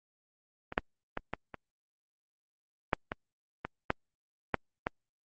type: clicks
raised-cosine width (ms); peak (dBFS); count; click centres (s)
0.5; -24 / -9 / -17 / -17 / -25 / -10 / -18 / -19 / -11 / -11 / -14; 11; 0.724 / 0.779 / 1.174 / 1.336 / 1.543 / 2.932 / 3.119 / 3.65 / 3.904 / 4.543 / 4.869
effects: Opus 32 kbps